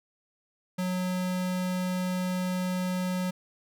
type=tone; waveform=square; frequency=182.9 Hz; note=F#3; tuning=20 cents flat; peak=-28 dBFS; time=0.78-3.31 s; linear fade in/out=10 ms; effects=none